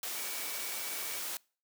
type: tone in noise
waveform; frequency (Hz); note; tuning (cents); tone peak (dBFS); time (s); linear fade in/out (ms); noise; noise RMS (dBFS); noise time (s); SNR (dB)
sine; 2279; C#7; +47; -48; 0.16-1.18; 2; white; -38; 0.03-1.37; -13
effects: noise-tail reverb RT60 0.4 s tail -25 dB re dry + high-pass 300 Hz 12 dB/octave

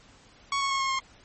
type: tone with pitch steps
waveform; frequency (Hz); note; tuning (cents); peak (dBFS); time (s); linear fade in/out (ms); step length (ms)
sawtooth; 1113 / 1101.5 / 1090.1 / 1078.8 / 1067.7; C#6 / C#6 / C#6 / C#6 / C6; +7 / -11 / -29 / -47 / +35; -21; 0.52-0.99; 2; 94
effects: pink hiss -55 dBFS RMS until 1.24 s + MP3 32 kbps

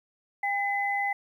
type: tone pair together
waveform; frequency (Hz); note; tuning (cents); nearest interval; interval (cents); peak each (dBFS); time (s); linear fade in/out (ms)
sine; 804 / 2023; G5 / B6; +44 / +41; octave + major third; 1597; -28; 0.43-1.13; 5
effects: 10-bit

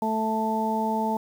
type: harmonic tone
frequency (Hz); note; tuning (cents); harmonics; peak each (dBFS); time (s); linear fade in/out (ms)
220; A3; 0; 1 / 2 / 3 / 4; -27 / -32 / -32 / -26; 0.02-1.17; 2
effects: 8-bit

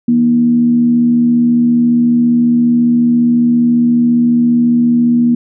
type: tone with frequency modulation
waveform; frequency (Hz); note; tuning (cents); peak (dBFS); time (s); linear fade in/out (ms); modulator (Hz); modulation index
sine; 239.2; A#3; +45; -7; 0.08-5.35; 5; 74.6; 0.3
effects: none

